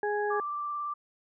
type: harmonic tone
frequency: 415.3 Hz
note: G#4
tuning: in tune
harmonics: 1 / 2 / 4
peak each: -29 / -32 / -35 dBFS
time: 0.03-0.4 s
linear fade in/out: 2 ms
type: tone with vibrato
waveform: sine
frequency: 1174.7 Hz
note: D6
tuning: in tune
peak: -31 dBFS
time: 0.3-0.94 s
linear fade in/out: 10 ms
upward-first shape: sine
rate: 18 Hz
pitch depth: 15 cents each way
effects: none